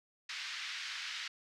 pink band-pass noise, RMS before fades -42 dBFS, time 0.29-1.28 s, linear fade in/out 5 ms, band 1600 to 5200 Hz, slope 24 dB/octave, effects none

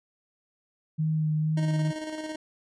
sine tone with vibrato, 155.56 Hz, D#3, in tune, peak -23 dBFS, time 0.98-1.92 s, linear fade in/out 20 ms, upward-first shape sine, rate 2.1 Hz, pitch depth 18 cents each way
25% pulse tone with tremolo, 311.1 Hz, D#4, in tune, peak -28 dBFS, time 1.57-2.36 s, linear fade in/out 5 ms, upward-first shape square, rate 18 Hz, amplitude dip 40%
effects resampled to 22050 Hz

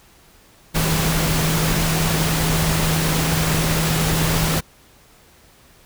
sine tone in noise, 160.1 Hz, D#3, 50 cents sharp, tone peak -20 dBFS, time 0.74-4.61 s, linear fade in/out 20 ms, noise pink, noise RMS -21 dBFS, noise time 0.74-4.61 s, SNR -2 dB, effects pink hiss -51 dBFS RMS until 5.85 s

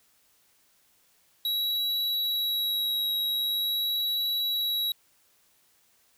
square tone with vibrato, 3877 Hz, B7, 33 cents flat, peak -26 dBFS, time 1.45-4.92 s, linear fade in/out 2 ms, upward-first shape triangle, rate 0.44 Hz, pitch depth 15 cents each way, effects white hiss -65 dBFS RMS until 6.17 s

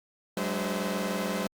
sawtooth tone cluster, 187.5 / 207.8 / 294.5 / 514 / 650 Hz, F#3 / G#3 / D4 / C5 / E5, +23 / +1 / +5 / -31 / -24 cents, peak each -29 / -30 / -35 / -31 / -35 dBFS, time 0.37-1.47 s, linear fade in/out 2 ms, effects Opus 48 kbps

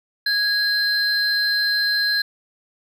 triangle tone pair together, 1656 / 4125 Hz, G#6 / C8, -5 / -25 cents, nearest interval octave + major third, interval 1580 cents, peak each -19 / -19 dBFS, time 0.26-2.22 s, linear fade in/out 5 ms, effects none

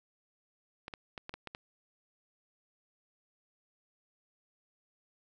clicks, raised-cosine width 0.3 ms, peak -25 dBFS, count 7, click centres 0.881 / 0.938 / 1.178 / 1.294 / 1.34 / 1.473 / 1.549 s, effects none

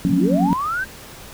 sine chord, Gb major seventh, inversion third, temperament equal, 174.61 / 185 / 233.1 / 277.2 Hz, F3 / Gb3 / Bb3 / Db4, 0 / 0 / 0 / 0 cents, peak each -22 / -19 / -24 / -19 dBFS, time 0.05-0.53 s, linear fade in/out 0 ms
sine linear sweep, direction up, 87.6 to 1605 Hz, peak -20 dBFS, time 0.09-0.85 s, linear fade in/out 20 ms
effects pink hiss -39 dBFS RMS until 1.33 s

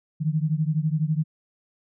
sine beating tone pair, 151.4 / 163.4 Hz, D#3 / E3, -47 / -15 cents, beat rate 12 Hz, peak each -23 / -25 dBFS, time 0.2-1.24 s, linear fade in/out 20 ms, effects none

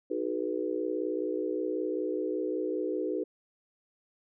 sine chord, B dominant seventh, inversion first, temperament equal with one note detuned, 311.1 / 370 / 428.7 / 493.9 Hz, D#4 / F#4 / A4 / B4, 0 / 0 / -45 / 0 cents, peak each -34 / -34 / -35 / -35 dBFS, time 0.1-3.24 s, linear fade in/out 10 ms, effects none

